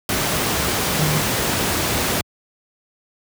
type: tone in noise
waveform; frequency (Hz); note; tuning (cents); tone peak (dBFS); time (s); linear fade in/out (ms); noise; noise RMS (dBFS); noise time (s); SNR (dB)
sine; 151.4; D#3; -47; -19; 0.99-1.2; 2; pink; -20; 0.09-2.21; -2
effects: high-pass 80 Hz 12 dB/octave